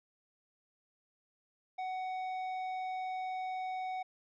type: tone with tanh clipping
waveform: triangle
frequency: 746 Hz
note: F#5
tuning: 14 cents sharp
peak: -37 dBFS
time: 1.78-4.03 s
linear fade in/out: 10 ms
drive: 13 dB
effects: none